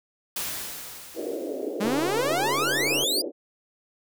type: noise with exponential decay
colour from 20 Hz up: white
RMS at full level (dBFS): -29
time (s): 0.36-2.34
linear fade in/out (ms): 5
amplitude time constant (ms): 430
type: band-pass noise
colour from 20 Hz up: pink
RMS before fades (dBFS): -31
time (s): 1.14-3.32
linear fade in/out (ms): 50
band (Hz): 290 to 580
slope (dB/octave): 48
type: exponential sweep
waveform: sawtooth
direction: up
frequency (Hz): 196 to 4978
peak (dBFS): -20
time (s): 1.8-3.22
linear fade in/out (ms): 10
type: click train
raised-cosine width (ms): 1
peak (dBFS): -22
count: 167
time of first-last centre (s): 1.85-3.036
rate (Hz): 140
effects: none